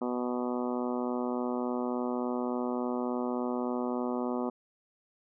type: harmonic tone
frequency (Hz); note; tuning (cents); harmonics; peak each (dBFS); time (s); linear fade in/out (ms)
123.47; B2; 0; 2 / 3 / 4 / 5 / 6 / 7 / 8 / 9 / 10; -32 / -36 / -38 / -40 / -42 / -43 / -44 / -45 / -46; 0.01-4.5; 10
effects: none